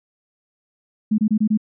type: tone bursts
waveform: sine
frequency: 214.4 Hz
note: A3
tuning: 45 cents flat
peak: -14 dBFS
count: 5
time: 1.11-1.575 s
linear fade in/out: 10 ms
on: 73 ms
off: 25 ms
effects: none